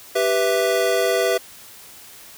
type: chord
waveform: square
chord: E minor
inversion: first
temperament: equal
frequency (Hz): 392 / 493.9 / 659.3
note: G4 / B4 / E5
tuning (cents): 0 / 0 / 0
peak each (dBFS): -23 / -22 / -22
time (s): 0.15-1.38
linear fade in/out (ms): 10
effects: white hiss -43 dBFS RMS until 2.37 s